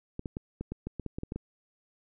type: clicks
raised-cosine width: 3 ms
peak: -22 dBFS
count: 12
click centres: 0.194 / 0.258 / 0.369 / 0.61 / 0.72 / 0.87 / 0.997 / 1.063 / 1.185 / 1.234 / 1.321 / 1.36 s
effects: none